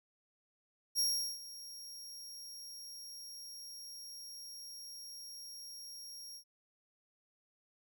sawtooth tone with ADSR envelope, 5588 Hz, F8, in tune, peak -26 dBFS, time 0.95-6.44 s, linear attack 41 ms, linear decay 390 ms, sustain -18 dB, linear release 82 ms, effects none

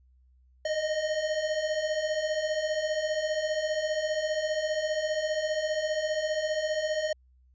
square beating tone pair, 607 / 622 Hz, D#5 / D#5, -43 / -1 cents, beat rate 15 Hz, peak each -34 / -29 dBFS, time 0.65-7.13 s, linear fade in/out 5 ms, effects added 63 Hz sine -58 dBFS peak until 7.54 s + resampled to 16000 Hz

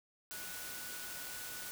sine tone in noise, 1473 Hz, F#6, 8 cents flat, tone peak -51 dBFS, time 0.31-1.71 s, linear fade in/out 0 ms, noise white, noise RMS -45 dBFS, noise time 0.31-1.71 s, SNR -9 dB, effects none

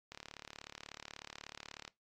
click train, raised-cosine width 0.2 ms, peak -29 dBFS, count 65, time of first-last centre 0.12-1.878 s, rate 36.4 Hz, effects noise-tail reverb RT60 0.2 s tail -21 dB re dry + AAC 48 kbps

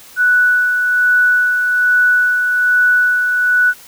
sine tone with tremolo, 1480 Hz, F#6, in tune, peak -8 dBFS, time 0.16-3.74 s, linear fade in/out 50 ms, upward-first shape sine, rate 1.2 Hz, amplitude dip 40%, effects white hiss -40 dBFS RMS until 3.87 s

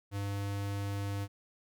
square tone, 100.2 Hz, G2, 38 cents sharp, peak -34 dBFS, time 0.11-1.28 s, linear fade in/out 50 ms, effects none

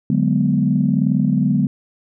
sine chord, G# half-diminished seventh, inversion second, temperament equal, 146.83 / 185 / 207.7 / 246.9 Hz, D3 / F#3 / G#3 / B3, 0 / 0 / 0 / 0 cents, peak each -19 dBFS, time 0.1-1.67 s, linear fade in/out 2 ms, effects tanh soft clip ceiling -3 dBFS

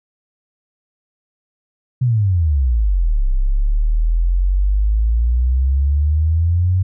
sine exponential two-way sweep, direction down then up, 130.7 to 32 to 94.1 Hz, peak -12 dBFS, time 2.01-6.83 s, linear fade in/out 10 ms, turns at 3.28 s, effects none

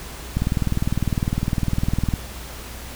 click train, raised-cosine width 5 ms, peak -8 dBFS, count 36, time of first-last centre 0.37-2.138 s, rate 19.8 Hz, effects added 60 Hz sine -36 dBFS peak until 2.95 s + pink hiss -37 dBFS RMS until 2.95 s

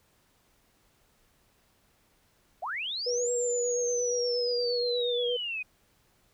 sine linear two-way sweep, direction up then down, 587.3 to 7580 to 2458 Hz, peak -31 dBFS, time 2.62-5.63 s, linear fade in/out 10 ms, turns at 3.31 s
sine tone with vibrato, 484.7 Hz, B4, 32 cents flat, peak -27 dBFS, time 3.06-5.37 s, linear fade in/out 10 ms, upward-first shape sine, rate 8.5 Hz, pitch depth 19 cents each way
effects pink hiss -67 dBFS RMS until 6.33 s

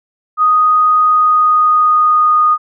sine tone with pitch glide, 1244.5 to 1232.3 Hz, D#6 to D#6, 0 to -17 cents, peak -7 dBFS, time 0.37-2.58 s, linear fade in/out 50 ms, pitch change -17 cents, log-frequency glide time 1.05-2.4 s, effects none

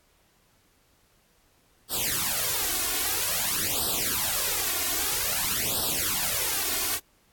white noise with flanger, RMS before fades -27 dBFS, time 1.89-7 s, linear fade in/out 50 ms, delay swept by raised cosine 0.22 to 2.82 ms, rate 0.51 Hz, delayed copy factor +1, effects pink hiss -64 dBFS RMS until 7.32 s + AAC 64 kbps

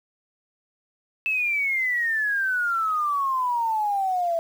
sine exponential sweep, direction down, 2637 to 659.3 Hz, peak -21 dBFS, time 1.26-4.39 s, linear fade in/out 0 ms, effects 8-bit

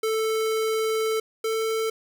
square tone pair in turn, 440.8 / 444.4 Hz, A4 / A4, +3 / +17 cents, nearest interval unison, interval 14 cents, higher second, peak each -23 / -24 dBFS, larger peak first, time 0.03-1.2 / 1.44-1.9 s, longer first, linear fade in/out 5 ms, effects none

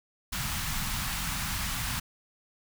pink band-stop noise, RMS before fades -32 dBFS, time 0.32-2 s, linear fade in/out 10 ms, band 210 to 900 Hz, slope 24 dB/octave, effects none

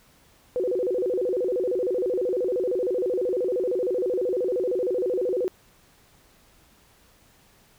sine tone with vibrato, 429.2 Hz, A4, 43 cents flat, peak -22 dBFS, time 0.56-5.48 s, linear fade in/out 0 ms, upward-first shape square, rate 13 Hz, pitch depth 260 cents each way, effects pink hiss -58 dBFS RMS until 7.78 s

